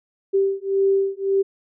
sine beating tone pair, 390 / 391.8 Hz, G4 / G4, -9 / -1 cents, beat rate 1.8 Hz, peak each -20 dBFS, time 0.33-1.43 s, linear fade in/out 20 ms, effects none

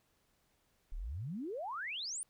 sine exponential sweep, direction up, 30.06 to 9850 Hz, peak -38 dBFS, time 0.92-2.23 s, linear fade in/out 0 ms, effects pink hiss -75 dBFS RMS until 2.29 s

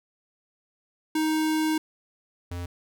square tone pair in turn, 312.9 / 87.7 Hz, D#4 / F2, +10 / +8 cents, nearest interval octave + minor seventh, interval 2202 cents, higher first, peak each -23 / -32 dBFS, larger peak first, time 1.15-1.78 / 2.51-2.66 s, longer first, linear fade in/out 5 ms, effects none

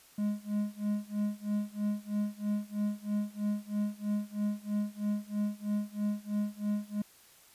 triangle tone with tremolo, 207.7 Hz, G#3, in tune, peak -25 dBFS, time 0.18-7.02 s, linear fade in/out 5 ms, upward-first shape sine, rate 3.1 Hz, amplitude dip 95%, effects white hiss -59 dBFS RMS until 7.54 s + resampled to 32000 Hz

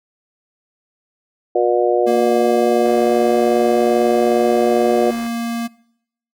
harmonic tone, 120.3 Hz, B2, 45 cents flat, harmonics 3 / 4 / 5 / 6, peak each -17 / -18 / -19 / -20 dBFS, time 1.55-5.11 s, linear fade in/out 5 ms
square tone, 233.1 Hz, A#3, in tune, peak -21 dBFS, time 2.06-5.68 s, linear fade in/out 20 ms
click train, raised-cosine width 0.5 ms, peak -21 dBFS, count 184, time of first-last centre 2.86-5.265 s, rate 76.1 Hz
effects noise-tail reverb RT60 0.7 s tail -22 dB re dry

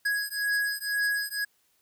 square beating tone pair, 1661.2 / 1663.2 Hz, G#6 / G#6, 0 / +2 cents, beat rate 2 Hz, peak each -30 dBFS, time 0.05-1.45 s, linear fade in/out 10 ms, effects white hiss -69 dBFS RMS until 1.81 s

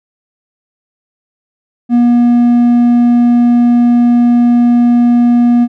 sine tone with hard clipping, 240 Hz, B3, 49 cents flat, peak -6 dBFS, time 1.89-5.68 s, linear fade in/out 50 ms, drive 3 dB, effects none

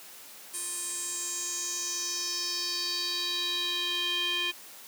square tone with band-pass filter sweep, 351.5 Hz, F4, 11 cents sharp, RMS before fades -32 dBFS, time 0.53-4.52 s, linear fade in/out 20 ms, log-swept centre 9100 to 2900 Hz, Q 4.7, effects white hiss -48 dBFS RMS until 4.87 s + high-pass 200 Hz 12 dB/octave

